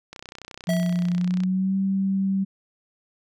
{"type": "click train", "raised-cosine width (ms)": 0.2, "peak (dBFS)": -21, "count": 42, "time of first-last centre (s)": [0.13, 1.436], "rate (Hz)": 31.4}
{"type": "tone with pitch glide", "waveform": "sine", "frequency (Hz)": [176.5, 193.59], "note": ["F3", "G3"], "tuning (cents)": [19, -21], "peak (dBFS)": -20, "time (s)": [0.67, 2.45], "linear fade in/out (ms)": 20, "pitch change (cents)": 160, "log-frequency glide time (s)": [1.14, 1.77]}
{"type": "tone with exponential decay", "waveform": "square", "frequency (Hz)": 652, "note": "E5", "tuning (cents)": -19, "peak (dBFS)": -24, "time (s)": [0.69, 1.29], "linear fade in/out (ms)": 1, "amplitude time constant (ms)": 130}
{"effects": []}